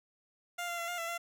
15% pulse tone with pitch steps, 700 / 691 / 680 / 704 / 670 / 685 Hz, F5 / F5 / F5 / F5 / E5 / F5, +4 / -19 / -46 / +14 / +28 / -34 cents, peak -29 dBFS, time 0.58-1.18 s, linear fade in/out 10 ms, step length 100 ms, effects none

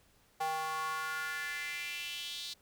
square tone with high-pass filter sweep, 157.8 Hz, D#3, 25 cents sharp, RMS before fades -38 dBFS, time 0.4-2.54 s, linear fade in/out 10 ms, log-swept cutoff 770 to 4000 Hz, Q 4.1, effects pink hiss -67 dBFS RMS until 2.61 s

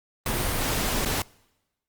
pink noise with dropouts, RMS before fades -26 dBFS, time 0.26-1.22 s, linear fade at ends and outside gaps 2 ms, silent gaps 1.05-1.058 s, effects noise-tail reverb RT60 1.0 s tail -25 dB re dry + Opus 32 kbps

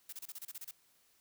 blue noise bursts, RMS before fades -45 dBFS, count 10, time 0.09-0.711 s, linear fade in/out 5 ms, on 36 ms, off 29 ms, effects white hiss -70 dBFS RMS until 1.2 s

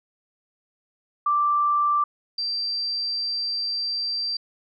sine tone pair in turn, 1174.7 / 4699 Hz, D6 / D8, 0 / 0 cents, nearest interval 2 octaves, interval 2400 cents, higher second, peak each -18 / -24 dBFS, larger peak first, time 1.26-2.04 / 2.38-4.37 s, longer second, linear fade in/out 5 ms, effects none

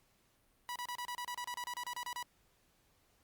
sawtooth tone bursts, 977 Hz, B5, 19 cents flat, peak -35 dBFS, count 16, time 0.69-2.227 s, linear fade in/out 0 ms, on 67 ms, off 31 ms, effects pink hiss -72 dBFS RMS until 3.23 s + Opus 48 kbps

